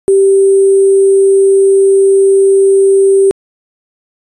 sine tone with sample-and-hold, 390.6 Hz, G4, 6 cents flat, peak -4 dBFS, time 0.08-3.31 s, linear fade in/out 0 ms, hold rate 8820 Hz, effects resampled to 24000 Hz

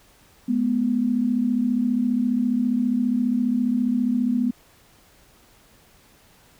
sine tone pair together, 212.1 / 246.9 Hz, G#3 / B3, +37 / 0 cents, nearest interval minor third, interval 263 cents, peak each -24 / -20 dBFS, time 0.48-4.51 s, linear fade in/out 10 ms, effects pink hiss -55 dBFS RMS until 6.59 s

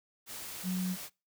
sine tone in noise, 184 Hz, F#3, 9 cents flat, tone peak -30 dBFS, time 0.63-0.97 s, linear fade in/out 50 ms, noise white, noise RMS -43 dBFS, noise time 0.26-1.1 s, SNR +10 dB, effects noise-tail reverb RT60 0.3 s tail -25 dB re dry

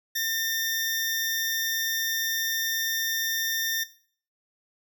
20% pulse tone pair together, 1807 / 5757 Hz, A6 / F#8, +46 / -48 cents, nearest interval octave + minor sixth, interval 2006 cents, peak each -23 / -24 dBFS, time 0.15-3.84 s, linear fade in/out 10 ms, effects noise-tail reverb RT60 0.5 s tail -18 dB re dry

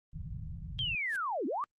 white low-pass noise, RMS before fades -41 dBFS, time 0.13-0.95 s, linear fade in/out 2 ms, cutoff 160 Hz, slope 48 dB/octave
sine linear two-way sweep, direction down then up, 3251 to 234.1 to 1226 Hz, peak -31 dBFS, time 0.79-1.64 s, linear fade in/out 0 ms, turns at 1.46 s
white noise with exponential growth, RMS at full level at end -44 dBFS, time 1.02-1.16 s, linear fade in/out 0 ms, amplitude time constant 30 ms
effects Opus 32 kbps

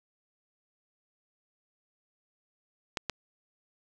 clicks, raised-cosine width 0.2 ms, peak -13 dBFS, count 2, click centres 2.972 / 3.097 s, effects none

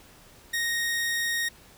sawtooth tone, 1864.7 Hz, A#6, in tune, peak -22 dBFS, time 0.53-1.49 s, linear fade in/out 10 ms, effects pink hiss -53 dBFS RMS until 1.77 s

